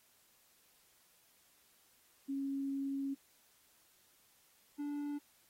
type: tone pair in turn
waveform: sine / triangle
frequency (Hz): 274.7 / 290.2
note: C#4 / D4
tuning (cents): -16 / -21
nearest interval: minor second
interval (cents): 95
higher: second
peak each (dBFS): -35 / -35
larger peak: neither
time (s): 2.28-3.15 / 4.78-5.19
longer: first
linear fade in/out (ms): 20
effects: white hiss -69 dBFS RMS until 5.49 s + AAC 48 kbps